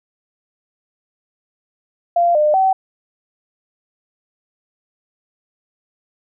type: tone with pitch steps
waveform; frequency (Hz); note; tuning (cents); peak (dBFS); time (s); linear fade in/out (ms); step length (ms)
sine; 691 / 603 / 764; F5 / D5 / G5; -19 / +46 / -45; -11; 2.16-2.73; 5; 190
effects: none